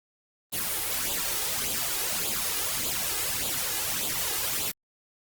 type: noise with flanger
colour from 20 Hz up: white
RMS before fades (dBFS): -29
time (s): 0.52-4.72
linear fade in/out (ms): 20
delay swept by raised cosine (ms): 0.26 to 2.46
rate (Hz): 1.7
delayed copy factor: +0.65
effects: Opus 24 kbps